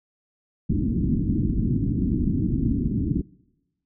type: low-pass noise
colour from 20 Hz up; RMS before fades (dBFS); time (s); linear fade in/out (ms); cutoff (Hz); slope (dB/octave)
white; -23; 0.69-3.22; 10; 300; 48
effects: noise-tail reverb RT60 1.0 s tail -24 dB re dry